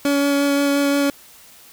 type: tone with vibrato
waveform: 30% pulse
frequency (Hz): 282.6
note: C#4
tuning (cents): +34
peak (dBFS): -13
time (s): 0.05-1.1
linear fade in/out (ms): 2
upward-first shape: sine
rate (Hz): 5.7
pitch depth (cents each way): 9
effects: white hiss -46 dBFS RMS until 1.72 s